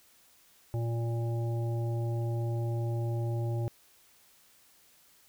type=harmonic tone; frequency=116.54 Hz; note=A#2; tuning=in tune; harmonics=1 / 3 / 5 / 7; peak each=-29 / -39 / -43 / -46 dBFS; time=0.74-3.68 s; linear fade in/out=0 ms; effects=white hiss -62 dBFS RMS until 5.28 s